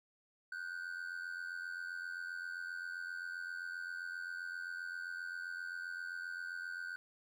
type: ring-modulated tone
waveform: triangle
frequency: 1501 Hz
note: F#6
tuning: 24 cents sharp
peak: -36 dBFS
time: 0.52-6.96 s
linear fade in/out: 0 ms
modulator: 43.8 Hz
effects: none